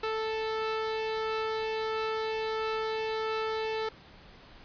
sawtooth tone pair together, 440 / 1318.5 Hz, A4 / E6, 0 / 0 cents, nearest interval octave + perfect fifth, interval 1900 cents, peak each -26 / -38 dBFS, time 0.03-3.89 s, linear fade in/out 5 ms, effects pink hiss -53 dBFS RMS until 4.64 s + resampled to 11025 Hz

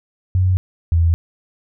sine tone pair in turn, 92.5 / 83.41 Hz, F#2 / E2, 0 / +21 cents, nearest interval major second, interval 179 cents, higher first, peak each -12 / -11 dBFS, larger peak second, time 0.35-0.57 / 0.92-1.14 s, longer neither, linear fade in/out 0 ms, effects none

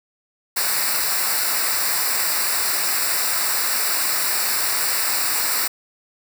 white noise with comb filter, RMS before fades -21 dBFS, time 0.56-5.68 s, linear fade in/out 10 ms, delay 0.31 ms, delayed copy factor -0.85, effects none

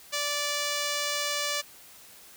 5% pulse tone, 583 Hz, D5, 13 cents flat, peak -16 dBFS, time 0.12-1.62 s, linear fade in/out 20 ms, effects white hiss -51 dBFS RMS until 2.36 s

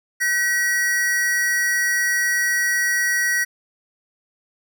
square tone pair together, 1523 / 1916 Hz, F#6 / A#6, +50 / +47 cents, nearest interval major third, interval 397 cents, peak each -27 / -19 dBFS, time 0.2-3.45 s, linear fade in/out 20 ms, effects none

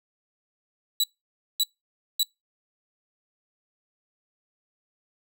sawtooth tone bursts, 3929 Hz, B7, 10 cents flat, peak -17 dBFS, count 3, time 1-2.231 s, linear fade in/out 2 ms, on 37 ms, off 560 ms, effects noise-tail reverb RT60 0.2 s tail -25 dB re dry

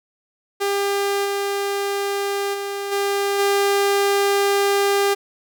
sawtooth tone with level steps, 400 Hz, G4, 35 cents sharp, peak -15 / -17 / -21 / -15 / -12 dBFS, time 0.6-5.15 s, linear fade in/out 20 ms, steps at 1.24 / 2.53 / 2.91 / 3.38 s, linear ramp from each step 20 ms, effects none

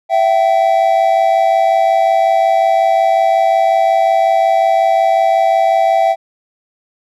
triangle tone pair together, 665.5 / 771 Hz, E5 / G5, +16 / -29 cents, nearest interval minor third, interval 255 cents, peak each -10 dBFS, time 0.09-6.16 s, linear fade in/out 50 ms, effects none

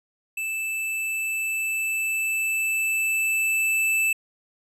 square tone with level ramp, 2637 Hz, E7, in tune, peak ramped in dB -27 to -20 dBFS, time 0.37-4.13 s, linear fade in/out 5 ms, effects resampled to 32000 Hz

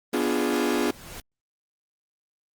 40% pulse chord, B diminished seventh, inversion none, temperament equal, 246.9 / 293.7 / 349.2 / 415.3 Hz, B3 / D4 / F4 / Ab4, 0 / 0 / 0 / 0 cents, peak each -27 dBFS, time 0.13-0.91 s, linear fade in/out 5 ms
pink noise with exponential growth, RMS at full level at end -37 dBFS, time 0.23-1.2 s, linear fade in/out 1 ms, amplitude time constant 210 ms
effects Opus 24 kbps

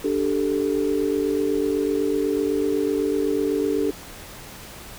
sine chord, D suspended fourth, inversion none, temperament equal, 293.7 / 392 / 440 Hz, D4 / G4 / A4, 0 / 0 / 0 cents, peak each -24 dBFS, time 0.04-3.91 s, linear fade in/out 5 ms, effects pink hiss -40 dBFS RMS until 4.98 s

